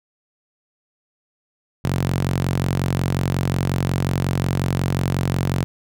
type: tone with high-pass filter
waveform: sawtooth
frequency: 45.54 Hz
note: F#1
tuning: 27 cents flat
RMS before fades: -21 dBFS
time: 1.84-5.64 s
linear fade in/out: 0 ms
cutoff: 120 Hz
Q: 2.5
effects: none